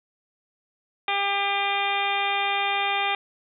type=harmonic tone; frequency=399.6 Hz; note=G4; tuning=33 cents sharp; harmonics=1 / 2 / 3 / 4 / 5 / 6 / 7 / 8 / 9; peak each=-36 / -26 / -31 / -36 / -32 / -28 / -36 / -34 / -33 dBFS; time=1.08-3.15 s; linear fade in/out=2 ms; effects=none